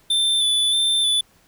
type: tone with vibrato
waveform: square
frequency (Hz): 3520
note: A7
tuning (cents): 0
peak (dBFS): -17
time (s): 0.1-1.21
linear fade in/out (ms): 5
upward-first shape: square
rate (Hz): 1.6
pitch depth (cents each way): 21
effects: pink hiss -57 dBFS RMS until 1.47 s